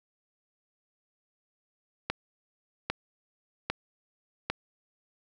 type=click train; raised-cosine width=0.3 ms; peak=-12 dBFS; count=4; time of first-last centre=2.1-4.5 s; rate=1.25 Hz; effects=none